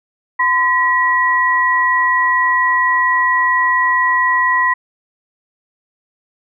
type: tone pair together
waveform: sine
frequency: 1018.7 / 1923 Hz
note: C6 / B6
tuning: -47 / -47 cents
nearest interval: major seventh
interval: 1100 cents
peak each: -14 dBFS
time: 0.39-4.74 s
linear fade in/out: 10 ms
effects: none